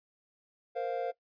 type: chord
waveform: triangle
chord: Bb suspended second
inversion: none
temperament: equal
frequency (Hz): 466.2 / 523.3 / 698.5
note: Bb4 / C5 / F5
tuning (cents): 0 / 0 / 0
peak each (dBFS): -34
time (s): 0.75-1.12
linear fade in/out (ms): 20
effects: noise-tail reverb RT60 0.1 s tail -18 dB re dry + resampled to 11025 Hz